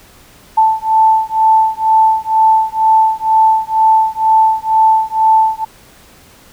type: beating tone pair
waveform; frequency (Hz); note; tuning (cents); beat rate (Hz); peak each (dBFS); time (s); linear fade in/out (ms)
sine; 880 / 882.1; A5 / A5; 0 / +4; 2.1; -11; 0.57-5.65; 10
effects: pink hiss -43 dBFS RMS until 6.52 s